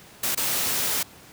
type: noise with dropouts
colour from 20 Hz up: white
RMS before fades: -25 dBFS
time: 0.23-1.03 s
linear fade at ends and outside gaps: 5 ms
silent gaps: 0.349-0.373 s
effects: pink hiss -48 dBFS RMS until 1.32 s + high-pass 80 Hz 12 dB/octave